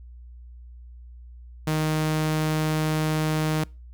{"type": "tone", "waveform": "sawtooth", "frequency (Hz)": 155.56, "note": "D#3", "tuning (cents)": 0, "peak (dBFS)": -18, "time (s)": [1.67, 3.64], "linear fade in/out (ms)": 5, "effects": ["noise-tail reverb RT60 0.3 s tail -25 dB re dry", "added 60 Hz sine -41 dBFS peak until 3.93 s"]}